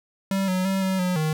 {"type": "tone with pitch steps", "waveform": "square", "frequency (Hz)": [194, 184.8, 192.5, 189.5, 181.4, 155.9], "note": ["G3", "F#3", "G3", "F#3", "F#3", "D#3"], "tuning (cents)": [-18, -2, -31, 42, -34, 4], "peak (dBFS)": -22, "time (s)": [0.31, 1.33], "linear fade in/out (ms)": 2, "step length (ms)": 170, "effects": []}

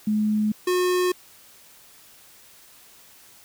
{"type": "tone pair in turn", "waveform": ["sine", "square"], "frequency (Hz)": [212.8, 362.1], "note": ["G#3", "F#4"], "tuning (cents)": [42, -37], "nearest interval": "major sixth", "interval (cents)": 921, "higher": "second", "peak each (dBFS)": [-19, -20], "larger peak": "first", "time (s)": [[0.07, 0.52], [0.67, 1.12]], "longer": "neither", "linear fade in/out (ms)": 5, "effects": ["white hiss -51 dBFS RMS until 3.44 s"]}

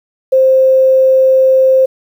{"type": "tone", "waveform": "sine", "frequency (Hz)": 525, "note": "C5", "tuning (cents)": 6, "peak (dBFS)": -5, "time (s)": [0.32, 1.86], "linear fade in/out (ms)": 10, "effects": ["7-bit"]}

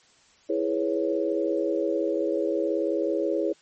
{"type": "chord", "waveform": "sine", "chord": "C# minor seventh", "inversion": "first", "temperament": "equal", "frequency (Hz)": [329.6, 415.3, 493.9, 554.4], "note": ["E4", "G#4", "B4", "C#5"], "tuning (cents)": [0, 0, 0, 0], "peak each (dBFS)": [-27, -28, -31, -28], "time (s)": [0.49, 3.53], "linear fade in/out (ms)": 10, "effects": ["white hiss -59 dBFS RMS until 3.61 s", "MP3 32 kbps"]}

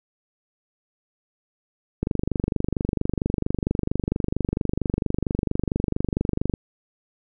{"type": "click train", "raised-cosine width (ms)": 3, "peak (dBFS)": -9, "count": 111, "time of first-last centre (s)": [2.03, 6.538], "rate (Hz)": 24.4, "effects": []}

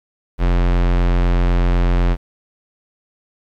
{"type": "tone", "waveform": "square", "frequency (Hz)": 44, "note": "F1", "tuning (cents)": 14, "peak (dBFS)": -13, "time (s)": [0.38, 2.17], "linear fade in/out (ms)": 50, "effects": ["low-pass 3000 Hz 12 dB/octave", "8-bit"]}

